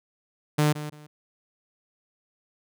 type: tone with echo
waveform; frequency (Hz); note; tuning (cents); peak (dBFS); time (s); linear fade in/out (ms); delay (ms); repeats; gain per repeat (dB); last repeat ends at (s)
sawtooth; 150; D3; +37; -15; 0.58-0.73; 10; 170; 2; -13; 1.07
effects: none